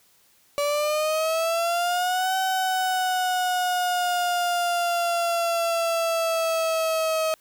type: exponential two-way sweep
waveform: 35% pulse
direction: up then down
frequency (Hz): 574 to 760 to 634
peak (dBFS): -20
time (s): 0.58-7.34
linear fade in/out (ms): 0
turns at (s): 2.36
effects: white hiss -60 dBFS RMS until 7.4 s